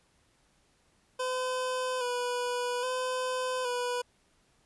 25% pulse tone with vibrato, 500 Hz, B4, 21 cents sharp, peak -26 dBFS, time 1.19-4.02 s, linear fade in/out 10 ms, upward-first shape square, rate 0.61 Hz, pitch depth 33 cents each way, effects pink hiss -68 dBFS RMS until 4.65 s + resampled to 24000 Hz

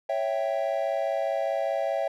triangle chord, C# diminished, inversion none, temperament equal, 554.4 / 659.3 / 784 Hz, C#5 / E5 / G5, 0 / 0 / 0 cents, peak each -27 / -26 / -30 dBFS, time 0.09-2.08 s, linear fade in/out 5 ms, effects none

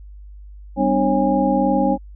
sine tone cluster, 196.8 / 255.3 / 298.2 / 546 / 816 Hz, G3 / C4 / D4 / C#5 / G#5, +7 / -42 / +27 / -26 / -31 cents, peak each -21 dBFS, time 0.76-1.98 s, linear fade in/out 50 ms, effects added 50 Hz sine -36 dBFS peak until 2.15 s

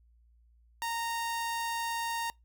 sawtooth tone, 926 Hz, A#5, 12 cents flat, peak -28 dBFS, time 0.82-2.3 s, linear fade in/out 0 ms, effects noise-tail reverb RT60 0.2 s tail -26 dB re dry + added 58 Hz sine -60 dBFS peak until 2.44 s

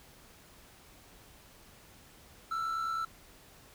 triangle tone pair together, 1327.4 / 1396.9 Hz, E6 / F6, +12 / 0 cents, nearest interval minor second, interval 88 cents, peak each -30 / -40 dBFS, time 2.51-3.05 s, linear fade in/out 5 ms, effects pink hiss -57 dBFS RMS until 3.74 s

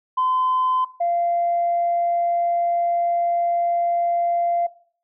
sine tone pair in turn, 1024 / 690.8 Hz, C6 / F5, -38 / -19 cents, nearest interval perfect fifth, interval 681 cents, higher first, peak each -16 / -17 dBFS, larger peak first, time 0.17-0.85 / 1-4.67 s, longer second, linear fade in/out 10 ms, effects noise-tail reverb RT60 0.5 s tail -19 dB re dry + tanh soft clip ceiling -13 dBFS

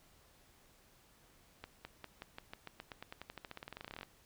accelerating click train, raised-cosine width 0.3 ms, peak -29 dBFS, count 30, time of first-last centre 1.64-4.031 s, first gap 210 ms, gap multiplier 0.92, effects pink hiss -66 dBFS RMS until 4.25 s

